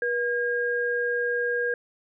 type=tone pair together; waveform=sine; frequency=482.4 / 1622.6 Hz; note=B4 / G#6; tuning=-41 / -41 cents; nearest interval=octave + major sixth; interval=2100 cents; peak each=-26 dBFS; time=0.02-1.74 s; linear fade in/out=2 ms; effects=none